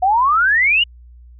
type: exponential sweep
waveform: sine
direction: up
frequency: 719 to 2960 Hz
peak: -11 dBFS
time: 0.02-0.84 s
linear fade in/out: 10 ms
effects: added 60 Hz sine -39 dBFS peak until 1.39 s